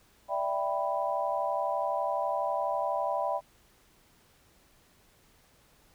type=chord; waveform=sine; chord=E minor seventh; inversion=third; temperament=equal; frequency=587.3 / 659.3 / 784 / 987.8 Hz; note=D5 / E5 / G5 / B5; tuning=0 / 0 / 0 / 0 cents; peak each=-33 dBFS; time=0.28-3.41 s; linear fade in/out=50 ms; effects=pink hiss -63 dBFS RMS until 5.94 s